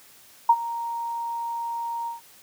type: tone with ADSR envelope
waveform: sine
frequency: 932.3 Hz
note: A#5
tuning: in tune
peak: -10 dBFS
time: 0.49-2.21 s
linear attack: 6 ms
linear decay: 55 ms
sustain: -17 dB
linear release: 140 ms
effects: white hiss -52 dBFS RMS until 2.42 s + high-pass 80 Hz 12 dB/octave